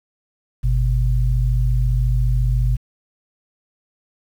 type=tone pair together; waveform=sine; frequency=49.08 / 123.47 Hz; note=G1 / B2; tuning=+3 / 0 cents; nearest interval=octave + major third; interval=1597 cents; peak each=-16 / -19 dBFS; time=0.63-2.77 s; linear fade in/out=20 ms; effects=8-bit